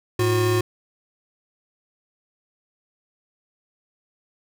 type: tone pair together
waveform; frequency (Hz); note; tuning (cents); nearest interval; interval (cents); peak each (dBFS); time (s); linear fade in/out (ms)
square; 108.2 / 360.7; A2 / F#4; -29 / -44; octave + major sixth; 2085; -22 / -21; 0.19-0.61; 5
effects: none